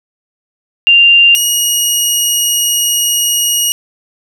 sine / 15% pulse tone pair in turn, 2788 / 2885 Hz, F7 / F#7, -4 / -44 cents, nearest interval minor second, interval 60 cents, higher second, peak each -3 dBFS, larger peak neither, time 0.87-1.35 / 1.35-3.72 s, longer second, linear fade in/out 0 ms, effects none

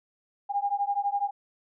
sine beating tone pair, 802 / 814 Hz, G5 / G#5, +39 / -35 cents, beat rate 12 Hz, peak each -28 dBFS, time 0.49-1.31 s, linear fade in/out 20 ms, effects none

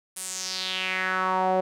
sawtooth tone with band-pass filter sweep, 186.7 Hz, F#3, 16 cents sharp, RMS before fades -27 dBFS, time 0.16-1.61 s, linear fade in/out 10 ms, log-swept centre 10000 to 590 Hz, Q 3.4, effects none

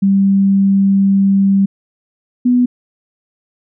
sine tone pair in turn, 196 / 246.9 Hz, G3 / B3, 0 / 0 cents, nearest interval major third, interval 400 cents, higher second, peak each -8 dBFS, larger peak neither, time 0.02-1.66 / 2.45-2.66 s, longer first, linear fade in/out 10 ms, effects none

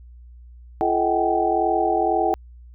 sine tone cluster, 341.1 / 429.8 / 634 / 756 / 798 Hz, F4 / A4 / D#5 / F#5 / G5, -41 / -41 / +32 / +37 / +31 cents, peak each -24 / -25 / -26 / -21 / -26 dBFS, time 0.81-2.34 s, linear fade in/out 0 ms, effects added 60 Hz sine -41 dBFS peak until 2.74 s

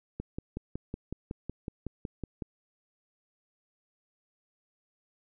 click train, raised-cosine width 3 ms, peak -22 dBFS, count 13, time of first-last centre 0.2-2.422 s, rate 5.4 Hz, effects none

